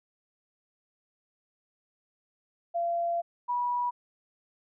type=tone pair in turn; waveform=sine; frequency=685 / 973.8 Hz; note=F5 / B5; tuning=-34 / -25 cents; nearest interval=tritone; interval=609 cents; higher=second; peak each=-26 dBFS; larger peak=neither; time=2.74-3.22 / 3.48-3.91 s; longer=first; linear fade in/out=20 ms; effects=none